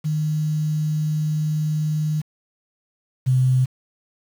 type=tone pair in turn; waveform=sine; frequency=153.4 / 128.99 Hz; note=D#3 / C3; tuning=-24 / -24 cents; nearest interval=minor third; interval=300 cents; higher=first; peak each=-19 / -14 dBFS; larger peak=second; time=0.04-2.22 / 3.26-3.66 s; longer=first; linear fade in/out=20 ms; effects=7-bit